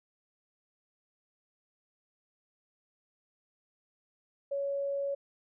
sine tone, 559 Hz, C#5, 14 cents sharp, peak -30 dBFS, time 4.51-5.15 s, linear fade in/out 10 ms, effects none

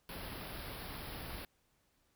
pink band-stop noise, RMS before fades -45 dBFS, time 0.09-1.45 s, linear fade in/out 2 ms, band 5200 to 10000 Hz, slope 96 dB/octave, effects pink hiss -75 dBFS RMS until 2.15 s

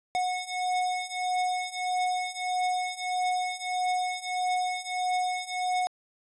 square beating tone pair, 730 / 731.6 Hz, F#5 / F#5, -24 / -20 cents, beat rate 1.6 Hz, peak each -32 / -30 dBFS, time 0.15-5.87 s, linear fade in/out 0 ms, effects resampled to 22050 Hz

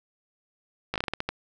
slowing click train, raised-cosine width 0.3 ms, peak -12 dBFS, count 9, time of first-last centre 0.94-1.29 s, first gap 17 ms, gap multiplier 1.26, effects none

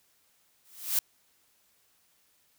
blue noise with exponential growth, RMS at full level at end -23 dBFS, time 0.65-0.99 s, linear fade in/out 2 ms, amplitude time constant 73 ms, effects white hiss -68 dBFS RMS until 2.58 s

